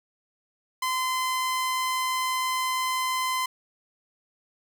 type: tone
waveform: sawtooth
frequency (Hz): 1029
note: C6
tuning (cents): -29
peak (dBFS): -21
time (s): 0.82-3.46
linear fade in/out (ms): 5
effects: none

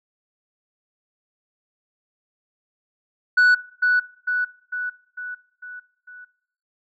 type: tone with echo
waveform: sine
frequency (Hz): 1480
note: F#6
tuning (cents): 0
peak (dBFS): -9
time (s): 3.37-3.55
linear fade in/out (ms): 10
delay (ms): 450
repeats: 6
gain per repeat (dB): -5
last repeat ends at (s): 6.25
effects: noise-tail reverb RT60 0.8 s tail -23 dB re dry + tanh soft clip ceiling -11 dBFS

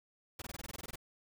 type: noise bursts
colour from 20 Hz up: pink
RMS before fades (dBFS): -44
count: 12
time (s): 0.39-0.958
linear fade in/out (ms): 5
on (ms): 29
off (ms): 20
effects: none

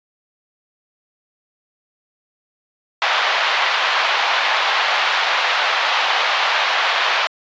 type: band-pass noise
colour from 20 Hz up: pink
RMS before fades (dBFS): -18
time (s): 3.02-7.27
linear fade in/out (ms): 0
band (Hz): 730 to 3900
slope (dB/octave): 24
effects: resampled to 16000 Hz

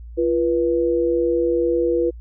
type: tone pair together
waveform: sine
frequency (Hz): 344.2 / 486.3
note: F4 / B4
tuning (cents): -25 / -27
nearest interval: tritone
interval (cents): 598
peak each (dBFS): -19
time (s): 0.17-2.11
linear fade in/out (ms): 20
effects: added 58 Hz sine -34 dBFS peak until 2.2 s

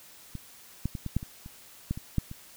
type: clicks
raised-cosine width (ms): 5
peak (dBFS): -24 / -16 / -22 / -21 / -13 / -26 / -30 / -16 / -25 / -12 / -27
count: 11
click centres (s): 0.353 / 0.856 / 0.952 / 1.063 / 1.166 / 1.229 / 1.461 / 1.91 / 1.975 / 2.183 / 2.314
effects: white hiss -52 dBFS RMS until 2.56 s

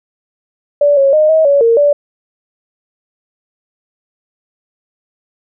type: tone with pitch steps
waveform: sine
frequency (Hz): 579 / 549 / 615 / 636 / 565 / 461 / 580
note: D5 / C#5 / D#5 / D#5 / C#5 / A#4 / D5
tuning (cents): -25 / -17 / -20 / +38 / +33 / -19 / -22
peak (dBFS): -6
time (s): 0.81-1.93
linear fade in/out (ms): 5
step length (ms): 160
effects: none

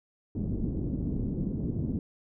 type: low-pass noise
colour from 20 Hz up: white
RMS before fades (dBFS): -31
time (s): 0.35-1.99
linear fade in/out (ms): 2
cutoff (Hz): 280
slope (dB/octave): 24
effects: none

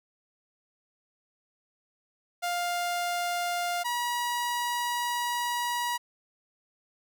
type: tone pair in turn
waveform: sawtooth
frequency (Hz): 702 / 963.1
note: F5 / B5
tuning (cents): +9 / -44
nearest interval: perfect fourth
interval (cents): 547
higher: second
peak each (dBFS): -24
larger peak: neither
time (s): 2.42-3.84 / 3.84-5.98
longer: second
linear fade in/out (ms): 20
effects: none

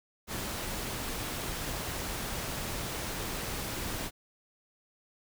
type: noise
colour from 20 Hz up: pink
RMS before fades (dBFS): -36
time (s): 0.27-4.11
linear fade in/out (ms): 50
effects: none

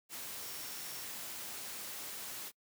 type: tone in noise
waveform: sine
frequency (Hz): 5510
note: F8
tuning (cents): -24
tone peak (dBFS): -53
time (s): 0.4-1.07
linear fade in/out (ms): 50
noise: white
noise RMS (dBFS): -44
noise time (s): 0.09-2.52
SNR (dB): -12
effects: noise-tail reverb RT60 0.1 s tail -26 dB re dry + high-pass 100 Hz 12 dB/octave

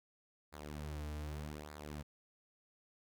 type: tone with flanger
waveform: sawtooth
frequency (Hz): 74.9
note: D2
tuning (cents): +35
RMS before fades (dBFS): -45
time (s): 0.52-2.03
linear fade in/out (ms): 20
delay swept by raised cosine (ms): 0.33 to 5.53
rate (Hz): 0.83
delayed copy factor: -0.7
effects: none

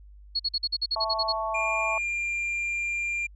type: tone bursts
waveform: sine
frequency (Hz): 4343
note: C#8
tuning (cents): -36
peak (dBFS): -23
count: 11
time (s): 0.35-1.326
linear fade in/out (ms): 10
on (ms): 46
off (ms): 47
type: chord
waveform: sine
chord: A major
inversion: second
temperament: equal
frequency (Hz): 659.3 / 880 / 1108.7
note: E5 / A5 / C#6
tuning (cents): 0 / 0 / 0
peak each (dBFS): -31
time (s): 0.96-1.98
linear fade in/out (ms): 2
type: tone with pitch glide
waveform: triangle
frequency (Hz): 2405 to 2390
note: D7 to D7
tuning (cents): +41 to +30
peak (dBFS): -25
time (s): 1.54-3.27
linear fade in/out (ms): 10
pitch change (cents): -11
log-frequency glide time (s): 1.8-2.3
effects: added 50 Hz sine -46 dBFS peak until 3.35 s + resampled to 24000 Hz

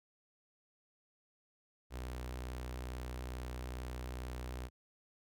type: tone with notch filter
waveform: sawtooth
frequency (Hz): 62.3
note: B1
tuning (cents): +16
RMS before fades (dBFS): -43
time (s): 1.9-4.7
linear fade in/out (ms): 50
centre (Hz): 170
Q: 1.6
effects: none

